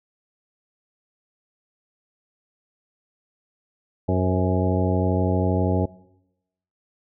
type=harmonic tone with a mistuned harmonic; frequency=92.5 Hz; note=F#2; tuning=in tune; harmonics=1 / 2 / 3 / 4 / 5 / 6 / 7 / 9; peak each=-22 / -25 / -27 / -28 / -29 / -30 / -30 / -32 dBFS; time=4.08-5.86 s; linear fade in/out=10 ms; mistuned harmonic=6; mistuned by=-46 cents; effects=noise-tail reverb RT60 0.9 s tail -21 dB re dry